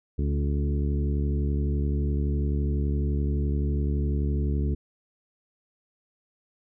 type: harmonic tone with a mistuned harmonic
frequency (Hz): 71.8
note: D2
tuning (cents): -39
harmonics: 1 / 2 / 3 / 4 / 5 / 6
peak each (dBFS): -24 / -30 / -34 / -36 / -38 / -40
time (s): 0.18-4.75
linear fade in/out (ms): 10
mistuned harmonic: 4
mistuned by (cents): -18
effects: none